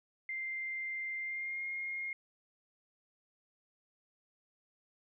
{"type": "tone with pitch glide", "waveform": "sine", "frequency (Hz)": [2093, 2136], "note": ["C7", "C7"], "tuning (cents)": [0, 35], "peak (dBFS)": -36, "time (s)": [0.29, 2.13], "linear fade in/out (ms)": 2, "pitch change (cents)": 35, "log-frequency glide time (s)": [1.18, 1.65], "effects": []}